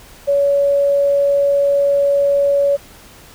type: tone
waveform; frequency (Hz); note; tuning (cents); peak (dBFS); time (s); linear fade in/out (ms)
sine; 564; C#5; +30; -11; 0.27-2.77; 20
effects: pink hiss -42 dBFS RMS until 3.34 s